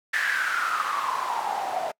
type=noise with band-pass filter sweep; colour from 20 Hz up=white; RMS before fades=-27 dBFS; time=0.13-1.92 s; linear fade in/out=10 ms; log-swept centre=1800 to 670 Hz; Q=9.4; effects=noise-tail reverb RT60 0.1 s tail -26 dB re dry